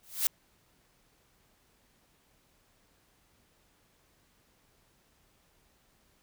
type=noise with exponential growth; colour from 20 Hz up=blue; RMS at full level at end=-23 dBFS; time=0.03-0.27 s; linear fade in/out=1 ms; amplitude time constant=51 ms; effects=pink hiss -68 dBFS RMS until 6.22 s